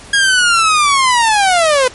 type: linear sweep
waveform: sawtooth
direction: down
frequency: 1646 to 493.9 Hz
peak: -5 dBFS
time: 0.13-1.88 s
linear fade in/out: 5 ms
effects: pink hiss -36 dBFS RMS until 1.94 s + MP3 48 kbps